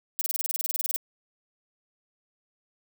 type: noise bursts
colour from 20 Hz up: violet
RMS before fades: -27 dBFS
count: 16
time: 0.19-0.961 s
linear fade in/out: 0 ms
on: 21 ms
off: 29 ms
effects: none